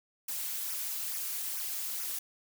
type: noise with flanger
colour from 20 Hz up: blue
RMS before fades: -36 dBFS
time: 0.28-2.19 s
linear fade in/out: 5 ms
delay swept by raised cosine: 0.24 to 5.84 ms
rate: 2.3 Hz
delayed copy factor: -0.85
effects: none